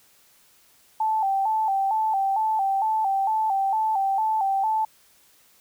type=tone with vibrato; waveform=sine; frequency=826 Hz; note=G#5; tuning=10 cents flat; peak=-20 dBFS; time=1-4.85 s; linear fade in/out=5 ms; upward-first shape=square; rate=2.2 Hz; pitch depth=100 cents each way; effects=white hiss -58 dBFS RMS until 5.6 s